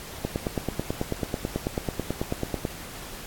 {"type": "click train", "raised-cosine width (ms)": 2, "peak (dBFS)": -12, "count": 23, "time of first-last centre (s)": [0.25, 2.652], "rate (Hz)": 9.16, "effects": ["pink hiss -40 dBFS RMS until 3.26 s", "AAC 64 kbps"]}